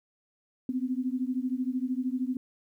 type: beating tone pair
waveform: sine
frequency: 250 / 263 Hz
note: B3 / C4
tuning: +21 / +9 cents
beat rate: 13 Hz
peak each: -30 / -31 dBFS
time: 0.69-2.37 s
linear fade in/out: 2 ms
effects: 11-bit